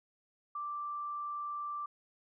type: tone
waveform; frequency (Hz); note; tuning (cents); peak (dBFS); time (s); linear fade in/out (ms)
sine; 1174.7; D6; 0; -36; 0.55-1.86; 5
effects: none